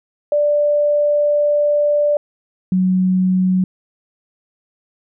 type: tone pair in turn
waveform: sine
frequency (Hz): 588 / 185.21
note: D5 / F#3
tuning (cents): +2 / +2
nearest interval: octave + minor sixth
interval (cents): 2000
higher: first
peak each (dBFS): -12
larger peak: neither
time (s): 0.32-2.17 / 2.72-3.64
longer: first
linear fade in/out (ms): 2
effects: none